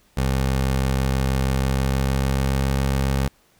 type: tone with pitch glide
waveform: 20% pulse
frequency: 66.2 to 67.4 Hz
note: C2 to C#2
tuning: +21 to -48 cents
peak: -14 dBFS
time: 0.17-3.28 s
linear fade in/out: 5 ms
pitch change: +31 cents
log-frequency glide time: 1.49-2.71 s
effects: pink hiss -59 dBFS RMS until 3.59 s